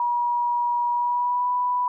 sine tone with pitch glide, 961 to 987.4 Hz, B5 to B5, -48 to -1 cents, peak -20 dBFS, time 0-1.88 s, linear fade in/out 2 ms, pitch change +47 cents, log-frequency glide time 0.91-1.49 s, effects none

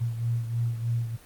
sine beating tone pair, 116.54 / 119.74 Hz, A#2 / A#2, 0 / +47 cents, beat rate 3.2 Hz, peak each -26 / -33 dBFS, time 0-1.17 s, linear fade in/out 20 ms, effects pink hiss -52 dBFS RMS until 1.25 s + Opus 24 kbps

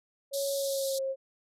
sine tone with pitch glide, 554.4 to 535.5 Hz, C#5 to C5, 0 to +40 cents, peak -29 dBFS, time 0.31-1.16 s, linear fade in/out 50 ms, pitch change -60 cents, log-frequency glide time 0.54-1.02 s
pink band-pass noise, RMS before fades -38 dBFS, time 0.33-0.99 s, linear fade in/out 10 ms, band 3500 to 14000 Hz, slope 96 dB/octave
effects none

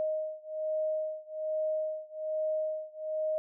sine beating tone pair, 622.3 / 623.5 Hz, D#5 / D#5, 0 / +3 cents, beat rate 1.2 Hz, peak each -33 / -34 dBFS, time 0-3.38 s, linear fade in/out 0 ms, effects none

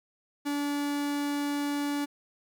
45% pulse tone, 288.2 Hz, D4, 33 cents flat, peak -28 dBFS, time 0.45-2.06 s, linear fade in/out 20 ms, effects 11-bit

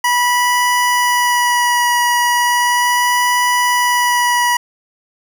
25% pulse tone with vibrato, 974 Hz, B5, 24 cents flat, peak -8 dBFS, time 0.04-4.57 s, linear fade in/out 5 ms, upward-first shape sine, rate 0.36 Hz, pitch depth 14 cents each way, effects 8-bit

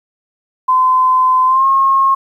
sine tone with pitch glide, 1026 to 1080.1 Hz, C6 to C#6, -34 to -45 cents, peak -8 dBFS, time 0.68-2.15 s, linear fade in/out 10 ms, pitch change +89 cents, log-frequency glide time 1.46-1.66 s, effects 8-bit

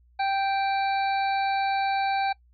harmonic tone with a mistuned harmonic, 784 Hz, G5, in tune, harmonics 1 / 2 / 3 / 5 / 6, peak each -23 / -34 / -34 / -39 / -41 dBFS, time 0.19-2.33 s, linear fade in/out 10 ms, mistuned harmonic 6, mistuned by -100 cents, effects noise-tail reverb RT60 0.1 s tail -22 dB re dry + added 60 Hz sine -56 dBFS peak until 2.53 s

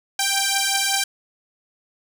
5% pulse beating tone pair, 784 / 789.3 Hz, G5 / G5, 0 / +12 cents, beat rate 5.3 Hz, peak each -10 dBFS, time 0.19-1.04 s, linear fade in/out 5 ms, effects none

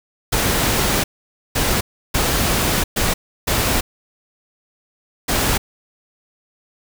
pink noise bursts at uneven times, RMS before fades -18 dBFS, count 6, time 0.32-1.04 / 1.55-1.81 / 2.14-2.84 / 2.96-3.14 / 3.47-3.81 / 5.28-5.58 s, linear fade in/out 10 ms, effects none

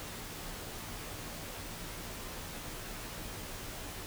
pink noise with comb filter, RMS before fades -43 dBFS, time 0-4.06 s, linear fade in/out 0 ms, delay 15 ms, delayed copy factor -0.55, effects none

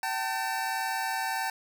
25% pulse tone pair together, 769.4 / 891 Hz, G5 / A5, -33 / +22 cents, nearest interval minor third, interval 255 cents, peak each -28 dBFS, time 0.03-1.5 s, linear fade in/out 2 ms, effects none

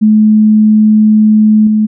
sine tone with level steps, 214.7 Hz, A3, 42 cents flat, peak -3 / -6 dBFS, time 0.01-1.87 s, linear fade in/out 20 ms, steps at 1.67 s, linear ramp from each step 2 ms, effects none

